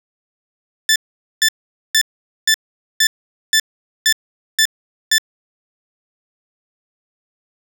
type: tone bursts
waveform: 15% pulse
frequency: 1760 Hz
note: A6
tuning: in tune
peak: -4 dBFS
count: 9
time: 0.89-5.182 s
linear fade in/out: 2 ms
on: 68 ms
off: 460 ms
effects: none